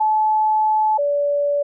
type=tone pair in turn; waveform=sine; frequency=863 / 576 Hz; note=A5 / D5; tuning=-34 / -34 cents; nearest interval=perfect fifth; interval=700 cents; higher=first; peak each=-14 / -16 dBFS; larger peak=first; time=0-0.98 / 0.98-1.63 s; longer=first; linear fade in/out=10 ms; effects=none